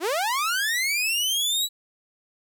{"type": "linear sweep", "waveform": "sawtooth", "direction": "up", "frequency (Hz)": [296.6, 3951], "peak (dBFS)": -19, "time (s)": [0, 1.69], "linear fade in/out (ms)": 50, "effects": []}